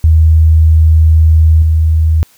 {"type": "tone with level steps", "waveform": "sine", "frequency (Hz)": 79.6, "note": "D#2", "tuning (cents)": 40, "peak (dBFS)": [-3, -6], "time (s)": [0.04, 2.23], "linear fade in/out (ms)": 0, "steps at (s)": 1.62, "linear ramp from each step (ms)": 2, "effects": ["white hiss -47 dBFS RMS until 2.37 s"]}